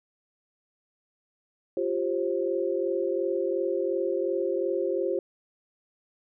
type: chord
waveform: sine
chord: F suspended second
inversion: none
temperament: equal with one note detuned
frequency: 349.2 / 392 / 532.7 Hz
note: F4 / G4 / C5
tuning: 0 / 0 / +31 cents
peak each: -29 dBFS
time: 1.77-5.19 s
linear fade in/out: 2 ms
effects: none